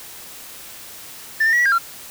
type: tone with pitch steps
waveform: sine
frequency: 1776 / 1809 / 1922 / 1938 / 1612 / 1369 Hz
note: A6 / A6 / B6 / B6 / G6 / F6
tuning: +16 / +48 / -48 / -33 / +48 / -35 cents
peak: -11 dBFS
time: 1.4-1.784 s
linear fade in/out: 10 ms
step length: 64 ms
effects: tanh soft clip ceiling -12 dBFS + white hiss -38 dBFS RMS until 2.1 s